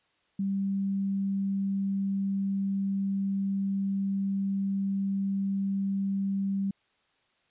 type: tone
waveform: sine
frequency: 196 Hz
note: G3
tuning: in tune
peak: -26 dBFS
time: 0.39-6.71 s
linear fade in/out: 5 ms
effects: white hiss -70 dBFS RMS until 7.5 s + resampled to 8000 Hz